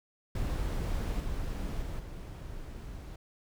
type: noise with level steps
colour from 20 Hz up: brown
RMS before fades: -32 / -35 / -37 / -42 dBFS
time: 0.35-3.16 s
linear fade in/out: 5 ms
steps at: 1.2 / 1.82 / 1.99 s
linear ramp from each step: 5 ms
effects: none